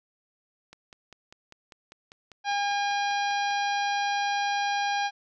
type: click train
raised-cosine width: 0.2 ms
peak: -29 dBFS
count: 15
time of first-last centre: 0.73-3.508 s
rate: 5.04 Hz
type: harmonic tone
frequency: 810 Hz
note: G#5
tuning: 43 cents flat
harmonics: 1 / 2 / 3 / 4 / 5 / 6 / 7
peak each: -26 / -32 / -36 / -38 / -40 / -42 / -43 dBFS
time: 2.44-5.11 s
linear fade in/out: 50 ms
effects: none